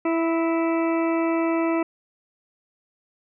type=harmonic tone with a mistuned harmonic; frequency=330.1 Hz; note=E4; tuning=2 cents sharp; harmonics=1 / 2 / 3 / 4 / 6 / 7 / 8; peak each=-21 / -27 / -31 / -33 / -37 / -38 / -39 dBFS; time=0.05-1.83 s; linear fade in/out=5 ms; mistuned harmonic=4; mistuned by=-15 cents; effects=none